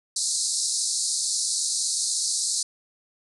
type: band-pass noise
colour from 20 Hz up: white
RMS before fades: -26 dBFS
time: 0.16-2.63 s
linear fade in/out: 5 ms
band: 4000 to 9800 Hz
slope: 96 dB/octave
effects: none